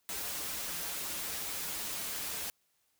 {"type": "noise with comb filter", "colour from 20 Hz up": "white", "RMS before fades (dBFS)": -38, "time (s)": [0.09, 2.5], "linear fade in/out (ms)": 0, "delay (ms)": 8, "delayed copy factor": -0.6, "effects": ["white hiss -75 dBFS RMS until 2.99 s"]}